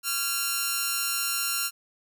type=tone with amplitude modulation; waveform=5% pulse; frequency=1380 Hz; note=F6; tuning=21 cents flat; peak=-11 dBFS; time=0.03-1.71 s; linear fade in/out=50 ms; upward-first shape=sine; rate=255 Hz; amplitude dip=65%; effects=none